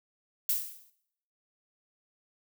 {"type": "noise with exponential decay", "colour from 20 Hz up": "violet", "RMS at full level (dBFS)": -25, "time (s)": [0.49, 0.9], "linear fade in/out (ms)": 2, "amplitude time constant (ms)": 88, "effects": ["noise-tail reverb RT60 0.7 s tail -17 dB re dry"]}